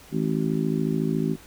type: harmonic tone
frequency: 53.9 Hz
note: A1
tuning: 35 cents flat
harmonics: 3 / 4 / 5 / 6 / 7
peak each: -26 / -27 / -28 / -34 / -30 dBFS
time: 0.11-1.37 s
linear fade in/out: 50 ms
effects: pink hiss -49 dBFS RMS until 1.46 s